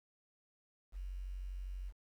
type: tone with quantisation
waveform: sine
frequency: 46.26 Hz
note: F#1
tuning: in tune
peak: -40 dBFS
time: 0.92-1.93 s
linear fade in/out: 50 ms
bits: 11
effects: none